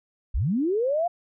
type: linear sweep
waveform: sine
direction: up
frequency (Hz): 34.76 to 716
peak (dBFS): -21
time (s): 0.34-1.08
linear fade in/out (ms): 10
effects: none